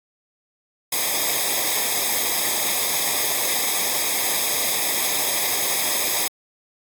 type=noise with comb filter; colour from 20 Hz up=white; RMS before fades=-22 dBFS; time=0.92-6.28 s; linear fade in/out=5 ms; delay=0.69 ms; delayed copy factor=-0.8; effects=AAC 64 kbps